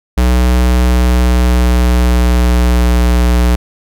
square tone with pitch glide, 61.74 to 60.47 Hz, B1 to B1, 0 to -36 cents, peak -8 dBFS, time 0.17-3.56 s, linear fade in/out 10 ms, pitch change -36 cents, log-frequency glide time 0.66-2.92 s, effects none

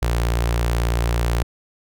sawtooth tone with notch filter, 58.27 Hz, A#1, in tune, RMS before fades -20 dBFS, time 0.02-1.43 s, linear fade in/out 5 ms, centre 230 Hz, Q 1.4, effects none

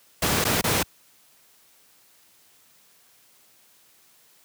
pink noise with dropouts, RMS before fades -22 dBFS, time 0.22-0.83 s, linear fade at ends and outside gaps 5 ms, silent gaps 0.443-0.45 / 0.613-0.64 s, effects white hiss -58 dBFS RMS until 4.44 s + high-pass 80 Hz 12 dB/octave

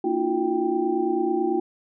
sine tone cluster, 229.4 / 291.4 / 329.8 / 358.9 / 786 Hz, A#3 / D4 / E4 / F4 / G5, -28 / -13 / +1 / +47 / +4 cents, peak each -32 / -32 / -25 / -24 / -29 dBFS, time 0.04-1.6 s, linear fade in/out 5 ms, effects none

